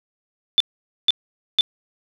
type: tone bursts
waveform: sine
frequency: 3520 Hz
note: A7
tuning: in tune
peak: -11 dBFS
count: 3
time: 0.58-1.609 s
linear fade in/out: 0 ms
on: 23 ms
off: 480 ms
effects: none